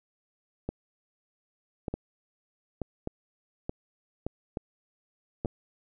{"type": "two click trains", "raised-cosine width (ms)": 2, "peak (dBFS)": [-18, -18], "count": [5, 5], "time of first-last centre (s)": [[1.94, 5.449], [0.69, 5.458]], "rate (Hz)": [1.14, 0.839], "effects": []}